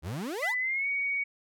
35% pulse exponential sweep, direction up, 71 to 1133 Hz, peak -31 dBFS, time 0.02-0.55 s, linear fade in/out 50 ms
sine tone with pitch glide, 1998 to 2243 Hz, B6 to C#7, +20 to +20 cents, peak -27 dBFS, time 0.42-1.24 s, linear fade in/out 10 ms, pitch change +200 cents, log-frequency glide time 0.58-0.87 s
effects none

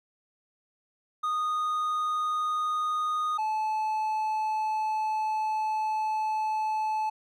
triangle tone pair in turn, 1236 / 866.4 Hz, D#6 / A5, -12 / -27 cents, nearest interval tritone, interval 615 cents, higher first, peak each -24 dBFS, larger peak neither, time 1.23-3.38 / 3.38-7.1 s, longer second, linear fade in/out 10 ms, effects none

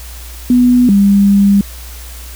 sine tone pair in turn, 246.9 / 199.96 Hz, B3 / G3, 0 / +35 cents, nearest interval major third, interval 365 cents, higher first, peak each -5 dBFS, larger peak neither, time 0.5-0.89 / 0.89-1.61 s, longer second, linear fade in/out 2 ms, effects added 60 Hz sine -28 dBFS peak until 2.35 s + white hiss -34 dBFS RMS until 2.35 s

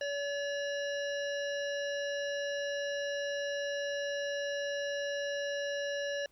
harmonic tone with a mistuned harmonic, 570 Hz, C#5, 48 cents sharp, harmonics 1 / 3 / 5 / 7 / 9 / 10, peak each -34 / -39 / -44 / -49 / -53 / -50 dBFS, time 0.01-6.26 s, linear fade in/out 2 ms, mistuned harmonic 9, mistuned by +45 cents, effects pink hiss -69 dBFS RMS until 6.31 s

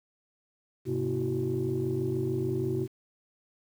sine tone cluster, 102.7 / 130.1 / 238.6 / 329.1 / 375.4 Hz, G#2 / C3 / A#3 / E4 / F#4, -19 / -9 / +41 / -3 / +25 cents, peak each -38 / -31 / -38 / -33 / -30 dBFS, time 0.85-2.88 s, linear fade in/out 50 ms, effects tanh soft clip ceiling -19 dBFS + 9-bit

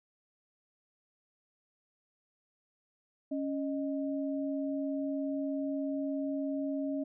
sine tone pair together, 277.2 / 619.6 Hz, C#4 / D#5, 0 / -7 cents, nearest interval octave + major second, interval 1393 cents, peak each -32 / -38 dBFS, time 3.31-7.04 s, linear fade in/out 10 ms, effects none

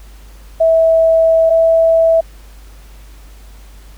sine tone pair in turn, 652 / 655.5 Hz, E5 / E5, -19 / -10 cents, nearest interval unison, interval 9 cents, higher second, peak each -7 dBFS, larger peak neither, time 0.6-1.5 / 1.5-2.21 s, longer first, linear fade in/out 10 ms, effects added 50 Hz sine -35 dBFS peak until 3.97 s + pink hiss -46 dBFS RMS until 3.97 s

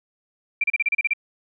sine tone bursts, 2357 Hz, D7, 6 cents sharp, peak -17 dBFS, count 9, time 0.61-1.135 s, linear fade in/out 5 ms, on 29 ms, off 33 ms, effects none

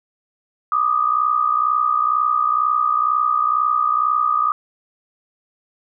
sine tone pair together, 1182.4 / 1244.5 Hz, D6 / D#6, +11 / 0 cents, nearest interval minor second, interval 89 cents, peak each -19 / -17 dBFS, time 0.72-4.52 s, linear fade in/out 2 ms, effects none

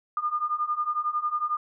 sine beating tone pair, 1207 / 1218 Hz, D6 / D#6, +47 / -37 cents, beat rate 11 Hz, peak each -29 / -27 dBFS, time 0.17-1.57 s, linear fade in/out 2 ms, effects none

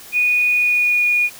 sine tone with pitch glide, 2467 to 2446 Hz, D#7 to D#7, -15 to -30 cents, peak -13 dBFS, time 0.12-1.3 s, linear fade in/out 50 ms, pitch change -15 cents, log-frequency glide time 0.5-1.07 s, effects white hiss -39 dBFS RMS until 1.39 s

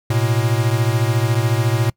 square beating tone pair, 111.2 / 125.2 Hz, A2 / B2, +19 / +24 cents, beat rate 14 Hz, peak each -18 / -20 dBFS, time 0.1-1.9 s, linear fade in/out 5 ms, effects noise-tail reverb RT60 0.1 s tail -24 dB re dry

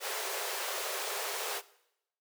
pink high-pass noise, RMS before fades -36 dBFS, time 0-1.62 s, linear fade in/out 50 ms, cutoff 380 Hz, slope 96 dB/octave, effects noise-tail reverb RT60 0.8 s tail -19 dB re dry

